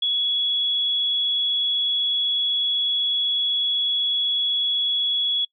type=tone; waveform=sine; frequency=3368 Hz; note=G#7; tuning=24 cents sharp; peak=-19 dBFS; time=0.02-5.45 s; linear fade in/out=5 ms; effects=noise-tail reverb RT60 0.1 s tail -26 dB re dry